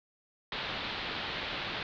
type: low-pass noise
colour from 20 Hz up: white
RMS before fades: -37 dBFS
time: 0.52-1.83 s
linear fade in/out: 2 ms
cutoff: 4100 Hz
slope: 48 dB/octave
effects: none